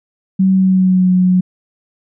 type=tone with pitch glide; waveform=sine; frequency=190 to 183 Hz; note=F#3 to F#3; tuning=+46 to -19 cents; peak=-8 dBFS; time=0.39-1.41 s; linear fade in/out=10 ms; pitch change=-65 cents; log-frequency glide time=0.52-1.11 s; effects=none